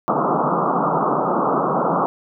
white band-pass noise, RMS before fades -19 dBFS, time 0.08-2.06 s, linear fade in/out 0 ms, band 140 to 1300 Hz, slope 96 dB/octave, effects none

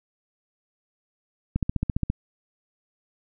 click train, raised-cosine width 5 ms, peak -11 dBFS, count 9, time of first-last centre 1.56-2.101 s, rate 14.8 Hz, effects none

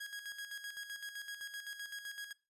sawtooth tone with tremolo, 1649 Hz, G#6, 13 cents flat, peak -38 dBFS, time 0-2.33 s, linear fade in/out 10 ms, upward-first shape square, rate 7.8 Hz, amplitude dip 60%, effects noise-tail reverb RT60 0.3 s tail -21 dB re dry + resampled to 32000 Hz

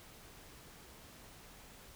silence, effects pink hiss -56 dBFS RMS until 1.95 s

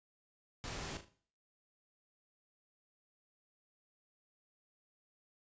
pink noise with echo, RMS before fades -43 dBFS, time 0.64-0.97 s, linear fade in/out 0 ms, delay 38 ms, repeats 3, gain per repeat -9 dB, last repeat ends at 1.084 s, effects noise-tail reverb RT60 0.5 s tail -17 dB re dry + resampled to 16000 Hz

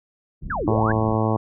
pink low-pass noise, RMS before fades -33 dBFS, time 0.41-1.18 s, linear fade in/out 20 ms, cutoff 240 Hz, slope 24 dB/octave
sine exponential two-way sweep, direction down then up, 1764 to 276.3 to 1764 Hz, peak -23 dBFS, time 0.5-0.92 s, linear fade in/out 5 ms, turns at 0.66 s
harmonic tone, 110 Hz, A2, in tune, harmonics 1 / 2 / 3 / 4 / 5 / 6 / 7 / 8 / 9 / 10, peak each -22 / -25 / -27 / -28 / -29 / -30 / -30 / -31 / -32 / -32 dBFS, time 0.67-1.37 s, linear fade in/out 10 ms
effects none

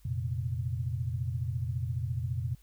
sine chord, F suspended fourth, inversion none, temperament just, 87.31 / 116.41 / 130.96 Hz, F2 / Bb2 / C3, 0 / -2 / +2 cents, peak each -35 / -33 / -35 dBFS, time 0.05-2.55 s, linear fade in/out 5 ms, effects added 50 Hz sine -57 dBFS peak until 2.62 s + white hiss -67 dBFS RMS until 2.62 s

